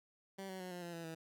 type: tone with pitch steps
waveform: 15% pulse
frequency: 193.7 / 188.08 / 182.62 / 177.32 / 172.17 / 167.17 / 162.32 Hz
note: G3 / F#3 / F#3 / F3 / F3 / E3 / E3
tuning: -20 / +29 / -22 / +27 / -24 / +25 / -26 cents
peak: -38 dBFS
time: 0.38-1.15 s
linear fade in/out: 10 ms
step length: 110 ms
effects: none